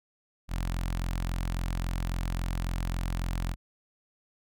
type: tone with notch filter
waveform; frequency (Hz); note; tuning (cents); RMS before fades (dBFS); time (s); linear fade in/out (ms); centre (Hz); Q
sawtooth; 43.65; F1; 0; -31; 0.48-3.56; 50; 420; 1
effects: none